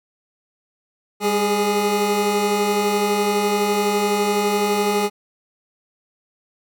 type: tone pair together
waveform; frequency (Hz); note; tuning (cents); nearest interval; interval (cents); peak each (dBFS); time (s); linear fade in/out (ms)
25% pulse; 201.7 / 415.3; G3 / G#4; +50 / 0; octave + minor second; 1250; -19 / -15; 1.2-5.1; 50
effects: none